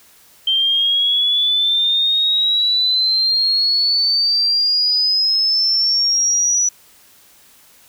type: exponential sweep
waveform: sine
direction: up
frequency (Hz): 3136 to 5920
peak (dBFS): -13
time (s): 0.47-6.69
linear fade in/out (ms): 5
effects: white hiss -49 dBFS RMS until 7.88 s